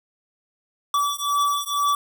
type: beating tone pair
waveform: square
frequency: 1151 / 1153.1 Hz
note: D6 / D6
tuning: -35 / -32 cents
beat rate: 2.1 Hz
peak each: -24 / -24 dBFS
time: 0.94-1.95 s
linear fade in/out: 2 ms
effects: none